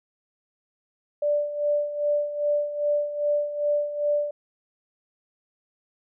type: tone with tremolo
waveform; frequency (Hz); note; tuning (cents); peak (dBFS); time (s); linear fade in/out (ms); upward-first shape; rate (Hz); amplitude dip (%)
sine; 587.3; D5; 0; -19; 1.22-4.31; 5; sine; 2.5; 70
effects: none